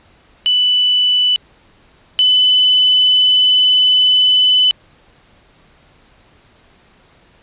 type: tone pair in turn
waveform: sine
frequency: 2983 / 3007 Hz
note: F#7 / F#7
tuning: +13 / +27 cents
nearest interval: unison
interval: 14 cents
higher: second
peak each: -10 / -8 dBFS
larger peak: second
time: 0.46-1.36 / 2.19-4.71 s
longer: second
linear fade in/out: 0 ms
effects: pink hiss -50 dBFS RMS until 7.42 s + resampled to 8000 Hz